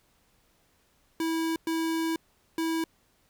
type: tone bursts at uneven times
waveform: square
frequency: 325.9 Hz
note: E4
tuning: 20 cents flat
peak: -27 dBFS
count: 3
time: 1.2-1.56 / 1.67-2.16 / 2.58-2.84 s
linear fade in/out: 2 ms
effects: pink hiss -67 dBFS RMS until 3.29 s